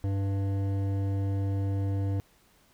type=tone with hard clipping; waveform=sine; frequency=98.3 Hz; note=G2; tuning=5 cents sharp; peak=-28 dBFS; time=0.04-2.2 s; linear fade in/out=0 ms; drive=12 dB; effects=pink hiss -63 dBFS RMS until 2.73 s